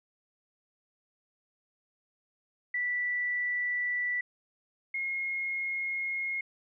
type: tone pair in turn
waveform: sine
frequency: 1966 / 2153 Hz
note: B6 / C7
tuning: -8 / +49 cents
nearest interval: major second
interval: 157 cents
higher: second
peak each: -28 / -30 dBFS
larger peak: first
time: 2.74-4.21 / 4.94-6.41 s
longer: neither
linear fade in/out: 5 ms
effects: none